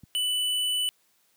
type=click; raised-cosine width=5 ms; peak=-31 dBFS; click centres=0.036 s
type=tone; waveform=square; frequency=2982 Hz; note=F#7; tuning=13 cents sharp; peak=-25 dBFS; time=0.15-0.89 s; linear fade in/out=0 ms
effects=white hiss -67 dBFS RMS until 1.36 s + high-pass 100 Hz 12 dB/octave